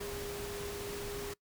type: tone in noise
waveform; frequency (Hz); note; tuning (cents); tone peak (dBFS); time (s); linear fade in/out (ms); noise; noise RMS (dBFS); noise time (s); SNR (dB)
sine; 406.4; G#4; -38; -41; 0-1.34; 10; pink; -43; 0-1.34; -1
effects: noise-tail reverb RT60 0.1 s tail -22 dB re dry